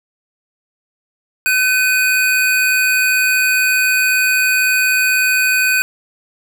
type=tone pair together; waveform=square; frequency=1521.8 / 2489 Hz; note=F#6 / D#7; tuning=+48 / 0 cents; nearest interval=major sixth; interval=852 cents; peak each=-16 / -15 dBFS; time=1.46-5.82 s; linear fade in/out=0 ms; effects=none